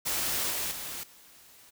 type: noise with level steps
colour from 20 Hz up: white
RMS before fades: -30 / -32 / -38 / -55 dBFS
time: 0.05-1.71 s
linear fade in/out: 20 ms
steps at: 0.5 / 0.71 / 1.03 s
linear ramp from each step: 5 ms
effects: none